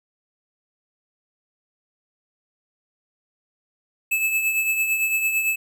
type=tone with tremolo; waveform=square; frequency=2610 Hz; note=E7; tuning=18 cents flat; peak=-18 dBFS; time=4.11-5.56 s; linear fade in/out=10 ms; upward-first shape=triangle; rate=8.9 Hz; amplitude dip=55%; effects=none